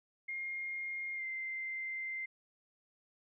sine tone with pitch glide, 2129 to 2085 Hz, C7 to C7, +30 to -7 cents, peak -37 dBFS, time 0.28-2.26 s, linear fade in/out 10 ms, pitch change -37 cents, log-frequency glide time 1.15-1.24 s, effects none

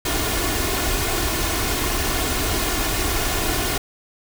pink noise with comb filter, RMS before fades -22 dBFS, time 0.05-3.78 s, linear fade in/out 5 ms, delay 2.8 ms, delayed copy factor +0.55, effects none

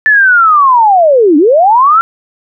sine linear two-way sweep, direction down then up, 1766 to 277.2 to 1377 Hz, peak -3 dBFS, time 0.06-2.01 s, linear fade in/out 0 ms, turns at 1.37 s, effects none

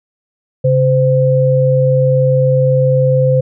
sine tone pair together, 136.31 / 515 Hz, C#3 / C5, -29 / -28 cents, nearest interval octave + major seventh, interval 2301 cents, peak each -11 dBFS, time 0.64-3.41 s, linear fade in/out 10 ms, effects none

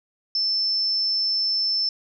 sine tone, 5300 Hz, E8, 9 cents sharp, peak -20 dBFS, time 0.35-1.89 s, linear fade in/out 2 ms, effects none

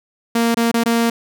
sawtooth tone with dropouts, 232.1 Hz, A#3, 7 cents flat, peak -10 dBFS, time 0.35-1.1 s, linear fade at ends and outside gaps 5 ms, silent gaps 0.546-0.57 / 0.715-0.74 / 0.837-0.859 s, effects none

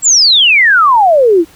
sine exponential sweep, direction down, 7800 to 311.1 Hz, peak -4 dBFS, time 0.02-1.45 s, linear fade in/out 50 ms, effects pink hiss -42 dBFS RMS until 1.55 s

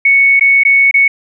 sine tone with dropouts, 2217 Hz, C#7, in tune, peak -5 dBFS, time 0.05-1.08 s, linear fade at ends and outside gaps 5 ms, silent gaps 0.396-0.409 / 0.635-0.65 / 0.912-0.941 s, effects none

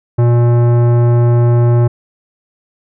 sine tone with tanh clipping, 119.5 Hz, A#2, 43 cents sharp, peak -9 dBFS, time 0.18-1.88 s, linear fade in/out 10 ms, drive 16 dB, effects none

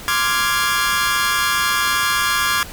sawtooth chord, D half-diminished seventh, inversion third, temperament equal, 1046.5 / 1174.7 / 1396.9 / 1661.2 Hz, C6 / D6 / F6 / Ab6, 0 / 0 / 0 / 0 cents, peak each -20 / -18 / -19 / -17 dBFS, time 0.08-2.63 s, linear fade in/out 0 ms, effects pink hiss -35 dBFS RMS until 2.72 s

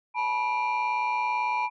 sine tone cluster, 859 / 977 / 2373 Hz, A5 / B5 / D7, -42 / -19 / +17 cents, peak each -28 / -25 / -30 dBFS, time 0.14-1.7 s, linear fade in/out 50 ms, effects tanh soft clip ceiling -20 dBFS

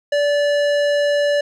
square tone with low-pass filter, 580 Hz, D5, 22 cents flat, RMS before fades -17 dBFS, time 0.12-1.41 s, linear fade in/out 5 ms, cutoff 5000 Hz, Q 0.58, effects none

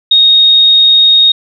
sine tone, 3729 Hz, A#7, in tune, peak -3 dBFS, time 0.11-1.32 s, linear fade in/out 5 ms, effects none

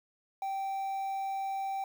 triangle tone with quantisation, 779 Hz, G5, 11 cents flat, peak -30 dBFS, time 0.42-1.84 s, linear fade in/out 2 ms, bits 9, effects none

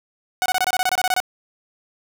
sawtooth tone bursts, 740 Hz, F#5, in tune, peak -13 dBFS, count 13, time 0.42-1.202 s, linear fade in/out 0 ms, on 38 ms, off 24 ms, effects none

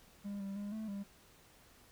triangle tone with pitch steps, 201.9 / 196.5 / 203.9 / 218.4 / 199.6 Hz, G#3 / G3 / G#3 / A3 / G3, -49 / +4 / -32 / -13 / +32 cents, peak -37 dBFS, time 0.24-1.04 s, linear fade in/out 20 ms, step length 160 ms, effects pink hiss -63 dBFS RMS until 1.91 s

